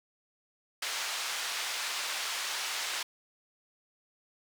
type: band-pass noise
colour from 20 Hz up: white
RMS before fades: -35 dBFS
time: 0.82-3.03 s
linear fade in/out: 5 ms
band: 810 to 5300 Hz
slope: 12 dB/octave
effects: none